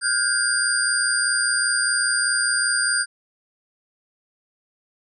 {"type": "tone cluster", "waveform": "sine", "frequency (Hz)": [1429, 1552, 1637, 4824, 8860], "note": ["F6", "G6", "G#6", "D8", "C#9"], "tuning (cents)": [39, -18, -25, 46, -2], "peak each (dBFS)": [-25, -24, -31, -25, -23], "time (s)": [0.01, 3.06], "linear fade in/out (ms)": 50, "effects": []}